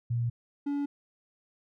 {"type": "tone pair in turn", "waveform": ["sine", "triangle"], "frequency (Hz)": [118.5, 285.3], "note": ["A#2", "C#4"], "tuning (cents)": [29, 50], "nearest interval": "octave + minor third", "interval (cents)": 1521, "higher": "second", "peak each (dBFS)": [-26, -26], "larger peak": "neither", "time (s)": [[0.1, 0.3], [0.66, 0.86]], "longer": "neither", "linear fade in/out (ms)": 10, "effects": []}